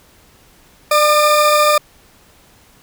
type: tone pair together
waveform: 40% pulse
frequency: 597 / 1207.9 Hz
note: D5 / D6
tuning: +28 / +48 cents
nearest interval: octave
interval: 1220 cents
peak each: -12 dBFS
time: 0.91-1.78 s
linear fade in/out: 5 ms
effects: pink hiss -49 dBFS RMS until 2.82 s